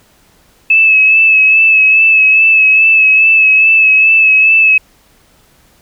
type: tone with vibrato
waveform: sine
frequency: 2600 Hz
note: E7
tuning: 24 cents flat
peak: -4 dBFS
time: 0.7-4.78 s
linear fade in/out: 5 ms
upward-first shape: sine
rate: 2.4 Hz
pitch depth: 29 cents each way
effects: pink hiss -49 dBFS RMS until 5.81 s